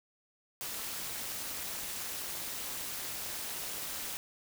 white noise with amplitude modulation, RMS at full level -36 dBFS, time 0.61-4.17 s, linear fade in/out 0 ms, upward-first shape sine, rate 219 Hz, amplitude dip 70%, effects none

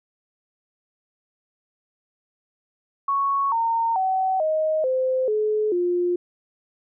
sine tone with pitch steps, 1108.7 / 916.3 / 757.3 / 625.8 / 517.2 / 427.5 / 353.3 Hz, C#6 / A#5 / F#5 / D#5 / C5 / A4 / F4, 0 / -30 / +40 / +10 / -20 / -50 / +20 cents, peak -19 dBFS, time 3.08-6.16 s, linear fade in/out 5 ms, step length 440 ms, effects none

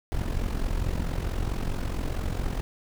brown noise with amplitude modulation, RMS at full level -25 dBFS, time 0.12-2.61 s, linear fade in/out 0 ms, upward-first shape sine, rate 44.5 Hz, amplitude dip 70%, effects none

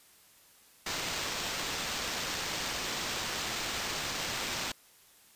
white noise with sample-and-hold, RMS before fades -35 dBFS, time 0.86-4.72 s, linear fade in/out 5 ms, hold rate 11025 Hz, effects white hiss -60 dBFS RMS until 5.35 s + resampled to 32000 Hz

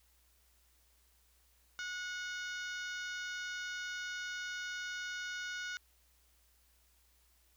harmonic tone with a mistuned harmonic, 730 Hz, F#5, 24 cents flat, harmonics 2 / 3 / 4 / 5 / 6 / 7 / 8 / 9, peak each -40 / -50 / -50 / -50 / -55 / -54 / -54 / -56 dBFS, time 1.79-5.77 s, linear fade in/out 0 ms, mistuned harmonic 9, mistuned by +21 cents, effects added 60 Hz sine -70 dBFS peak until 7.56 s + white hiss -71 dBFS RMS until 7.56 s

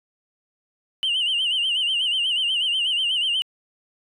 sine tone with vibrato, 2960 Hz, F#7, in tune, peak -18 dBFS, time 1.03-3.42 s, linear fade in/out 0 ms, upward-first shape sine, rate 8.2 Hz, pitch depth 110 cents each way, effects tanh soft clip ceiling -17 dBFS

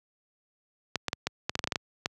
clicks, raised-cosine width 0.2 ms, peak -10 dBFS, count 12, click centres 0.957 / 1.083 / 1.131 / 1.27 / 1.495 / 1.554 / 1.592 / 1.641 / 1.674 / 1.722 / 1.758 / 2.059 s, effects high-pass 80 Hz 12 dB/octave

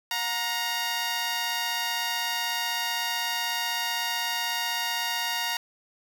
10% pulse tone pair together, 721 / 936 Hz, F#5 / A#5, -45 / +7 cents, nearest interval perfect fourth, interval 452 cents, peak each -25 / -19 dBFS, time 0.11-5.57 s, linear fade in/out 2 ms, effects 9-bit

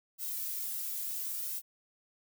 violet noise with flanger, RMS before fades -37 dBFS, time 0.18-1.62 s, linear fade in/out 50 ms, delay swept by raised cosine 1.7 to 2.8 ms, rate 0.72 Hz, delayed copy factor -1, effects none

